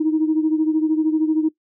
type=beating tone pair; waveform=sine; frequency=311.1 / 324.1 Hz; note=D#4 / E4; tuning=0 / -29 cents; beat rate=13 Hz; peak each=-16 / -21 dBFS; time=0-1.49 s; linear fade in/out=10 ms; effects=noise-tail reverb RT60 0.1 s tail -18 dB re dry + tanh soft clip ceiling -9 dBFS